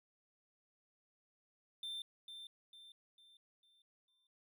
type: tone with echo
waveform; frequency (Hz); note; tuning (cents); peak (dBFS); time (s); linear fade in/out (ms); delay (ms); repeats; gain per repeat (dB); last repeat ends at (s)
triangle; 3570; A7; +24; -40; 1.83-2.02; 2; 450; 5; -7; 4.27
effects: none